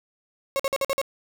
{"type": "tone bursts", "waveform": "35% pulse", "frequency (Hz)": 546, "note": "C#5", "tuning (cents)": -26, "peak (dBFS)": -20, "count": 6, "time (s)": [0.56, 1.015], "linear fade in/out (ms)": 0, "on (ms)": 35, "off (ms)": 49, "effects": []}